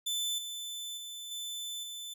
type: tone with level steps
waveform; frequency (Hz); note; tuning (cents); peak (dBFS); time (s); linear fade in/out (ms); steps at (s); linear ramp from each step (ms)
sawtooth; 3520; A7; 0; -28 / -35 / -38 / -34 / -37; 0.06-2.14; 10; 0.38 / 0.97 / 1.31 / 1.83; 5
effects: none